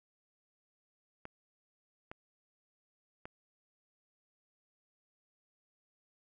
clicks, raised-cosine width 0.5 ms, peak -29 dBFS, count 3, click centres 1.254 / 2.115 / 3.255 s, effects none

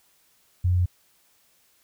sine tone, 89.6 Hz, F2, 45 cents sharp, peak -18 dBFS, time 0.64-0.86 s, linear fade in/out 10 ms, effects white hiss -63 dBFS RMS until 1.83 s

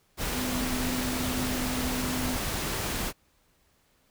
sine tone in noise, 252.3 Hz, B3, 37 cents sharp, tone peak -31 dBFS, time 0.32-2.39 s, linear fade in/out 50 ms, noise pink, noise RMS -31 dBFS, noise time 0.17-3.13 s, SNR -3 dB, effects pink hiss -67 dBFS RMS until 4.1 s

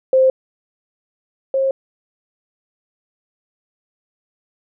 sine tone pair in turn, 523.3 / 536.5 Hz, C5 / C5, 0 / +43 cents, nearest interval unison, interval 43 cents, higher second, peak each -9 / -14 dBFS, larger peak first, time 0.13-0.3 / 1.54-1.71 s, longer neither, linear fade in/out 2 ms, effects none

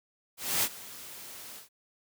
white noise with ADSR envelope, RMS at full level -26 dBFS, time 0.37-1.69 s, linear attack 260 ms, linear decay 55 ms, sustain -19 dB, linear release 130 ms, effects high-pass 80 Hz 12 dB/octave

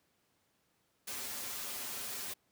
white noise with comb filter, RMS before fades -41 dBFS, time 1.07-2.34 s, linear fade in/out 10 ms, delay 6.2 ms, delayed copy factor -0.75, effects pink hiss -75 dBFS RMS until 2.51 s + high-pass 100 Hz 12 dB/octave

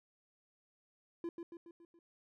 triangle tone with echo, 339.6 Hz, F4, 48 cents flat, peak -35 dBFS, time 1.24-1.29 s, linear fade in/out 2 ms, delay 140 ms, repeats 5, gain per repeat -5 dB, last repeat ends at 1.99 s, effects none

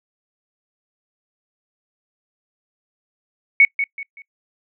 sine tone with echo, 2222 Hz, C#7, 4 cents sharp, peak -7 dBFS, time 3.6-3.65 s, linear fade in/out 2 ms, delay 190 ms, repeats 3, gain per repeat -10 dB, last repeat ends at 4.22 s, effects noise-tail reverb RT60 0.1 s tail -25 dB re dry

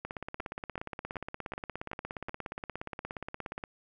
two click trains, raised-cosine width 0.5 ms, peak -22 / -23 dBFS, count 62 / 6, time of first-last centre 0.05-3.638 / 0.4-2.294 s, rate 17 / 2.64 Hz, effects none

